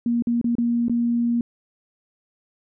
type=tone with dropouts; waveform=sine; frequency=236.5 Hz; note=A#3; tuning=25 cents sharp; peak=-18 dBFS; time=0.06-1.41 s; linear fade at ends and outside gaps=2 ms; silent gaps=0.223-0.271 / 0.414-0.443 / 0.553-0.583 / 0.883-0.896 s; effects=none